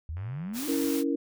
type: exponential sweep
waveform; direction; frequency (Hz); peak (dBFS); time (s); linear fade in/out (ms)
sine; up; 73.3 to 317.7; -32; 0.09-0.68; 0
type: click train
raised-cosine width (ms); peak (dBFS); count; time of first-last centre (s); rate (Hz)
0.5; -35; 38; 0.17-0.567; 93.1
type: noise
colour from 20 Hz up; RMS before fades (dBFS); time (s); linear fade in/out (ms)
white; -37; 0.53-1.04; 50
type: chord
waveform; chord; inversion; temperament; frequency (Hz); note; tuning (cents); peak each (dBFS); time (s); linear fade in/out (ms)
sine; A# diminished; first; equal with one note detuned; 280.4 / 329.6 / 466.2; C#4 / E4 / A#4; +20 / 0 / 0; -27 / -30 / -32; 0.68-1.16; 10
effects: none